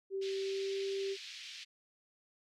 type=tone with pitch glide; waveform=sine; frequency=388 to 391.2 Hz; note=G4 to G4; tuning=-18 to -4 cents; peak=-34 dBFS; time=0.1-1.17 s; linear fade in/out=50 ms; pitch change=+14 cents; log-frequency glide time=0.4-0.76 s
type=band-pass noise; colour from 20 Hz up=white; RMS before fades=-48 dBFS; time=0.21-1.65 s; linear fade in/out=20 ms; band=2200 to 4700 Hz; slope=24 dB/octave
effects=none